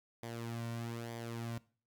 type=tone with flanger; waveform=sawtooth; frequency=116.54 Hz; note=A#2; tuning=in tune; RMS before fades=-42 dBFS; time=0.23-1.58 s; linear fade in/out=0 ms; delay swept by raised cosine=0.73 to 2.43 ms; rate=1.1 Hz; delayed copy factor=-0.6; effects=noise-tail reverb RT60 0.4 s tail -20 dB re dry